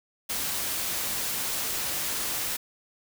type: noise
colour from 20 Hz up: white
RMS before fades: -30 dBFS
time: 0.29-2.57 s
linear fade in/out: 10 ms
effects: none